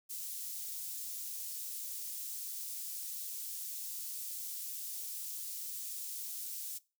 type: high-pass noise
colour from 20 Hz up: white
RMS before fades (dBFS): -42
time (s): 0.09-6.79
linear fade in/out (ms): 20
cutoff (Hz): 6100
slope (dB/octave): 12
effects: noise-tail reverb RT60 0.3 s tail -21 dB re dry